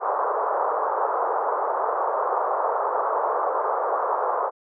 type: band-pass noise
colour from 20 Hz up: white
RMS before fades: -24 dBFS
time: 0-4.51 s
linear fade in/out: 50 ms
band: 430 to 1200 Hz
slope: 48 dB/octave
effects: none